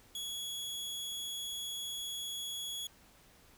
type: tone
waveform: sawtooth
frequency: 3355 Hz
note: G#7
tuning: 17 cents sharp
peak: -35 dBFS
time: 0.15-2.87 s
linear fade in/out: 2 ms
effects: pink hiss -62 dBFS RMS until 3.57 s